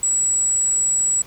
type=tone; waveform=sine; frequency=7820 Hz; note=B8; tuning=18 cents flat; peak=-16 dBFS; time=0.03-1.22 s; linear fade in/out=2 ms; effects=pink hiss -45 dBFS RMS until 1.26 s